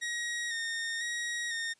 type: tone with vibrato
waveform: sawtooth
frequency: 1864.7 Hz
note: A#6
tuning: in tune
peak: -29 dBFS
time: 0.01-1.74 s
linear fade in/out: 20 ms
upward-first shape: square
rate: 1 Hz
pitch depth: 27 cents each way
effects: white hiss -68 dBFS RMS until 1.79 s + resampled to 22050 Hz